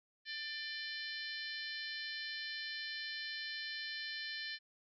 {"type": "harmonic tone with a mistuned harmonic", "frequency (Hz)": 592, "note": "D5", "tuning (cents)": 14, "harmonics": [3, 4, 5, 6, 7, 8, 9], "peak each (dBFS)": [-44, -51, -49, -52, -46, -53, -53], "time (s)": [0.25, 4.59], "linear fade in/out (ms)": 50, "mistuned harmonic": 5, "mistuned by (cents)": 34, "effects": []}